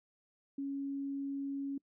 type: tone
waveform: sine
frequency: 277.2 Hz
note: C#4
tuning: in tune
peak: -35 dBFS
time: 0.58-1.78 s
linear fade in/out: 5 ms
effects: noise-tail reverb RT60 0.1 s tail -25 dB re dry